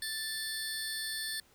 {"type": "tone cluster", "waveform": "25% pulse", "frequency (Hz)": [1764, 4304, 4590], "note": ["A6", "C8", "D8"], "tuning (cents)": [4, 48, -40], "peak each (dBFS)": [-34, -35, -38], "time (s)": [0.02, 1.4], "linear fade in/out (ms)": 2, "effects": ["pink hiss -64 dBFS RMS until 1.54 s"]}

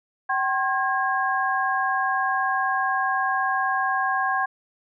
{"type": "tone cluster", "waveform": "sine", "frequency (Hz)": [767, 1068, 1632], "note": ["G5", "C6", "G#6"], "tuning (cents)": [-38, 35, -31], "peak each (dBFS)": -25, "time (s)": [0.29, 4.46], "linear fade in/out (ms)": 10, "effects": []}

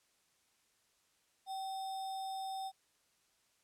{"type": "tone with sample-and-hold", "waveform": "sine", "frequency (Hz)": 769, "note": "G5", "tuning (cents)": -33, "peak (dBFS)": -38, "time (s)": [1.46, 2.72], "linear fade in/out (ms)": 50, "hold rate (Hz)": 4410, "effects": ["white hiss -74 dBFS RMS until 3.63 s", "low-pass 10000 Hz 12 dB/octave"]}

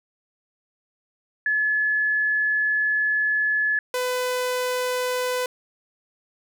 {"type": "tone pair in turn", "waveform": ["sine", "sawtooth"], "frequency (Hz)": [1713, 501.4], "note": ["A6", "B4"], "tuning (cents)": [-47, 26], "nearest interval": "octave + major sixth", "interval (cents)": 2127, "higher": "first", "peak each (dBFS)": [-19, -19], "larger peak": "neither", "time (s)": [[1.46, 3.79], [3.94, 5.46]], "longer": "first", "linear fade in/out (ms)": 2, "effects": []}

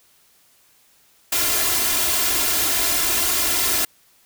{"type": "noise with comb filter", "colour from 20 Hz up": "white", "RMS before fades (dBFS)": -20, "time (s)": [1.32, 3.85], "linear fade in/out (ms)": 5, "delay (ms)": 2.9, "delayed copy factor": 0.9, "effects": ["white hiss -57 dBFS RMS until 4.25 s"]}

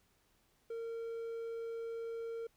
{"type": "tone", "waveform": "triangle", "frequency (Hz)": 458.9, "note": "A#4", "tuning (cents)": -27, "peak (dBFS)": -37, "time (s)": [0.7, 2.47], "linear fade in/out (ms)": 5, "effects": ["pink hiss -73 dBFS RMS until 2.56 s"]}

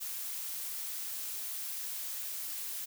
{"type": "noise", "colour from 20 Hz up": "blue", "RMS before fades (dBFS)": -39, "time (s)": [0, 2.86], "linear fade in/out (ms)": 20, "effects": []}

